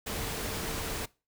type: tone in noise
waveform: sine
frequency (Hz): 447.8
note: A4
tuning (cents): +30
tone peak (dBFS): -44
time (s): 0.06-1.06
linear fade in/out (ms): 10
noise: pink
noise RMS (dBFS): -35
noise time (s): 0.06-1.06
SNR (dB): -12
effects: noise-tail reverb RT60 0.3 s tail -22 dB re dry